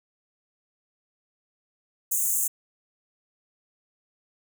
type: high-pass noise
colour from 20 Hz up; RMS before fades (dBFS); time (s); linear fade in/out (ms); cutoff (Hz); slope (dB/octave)
pink; -25; 2.11-2.48; 10; 6500; 96
effects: none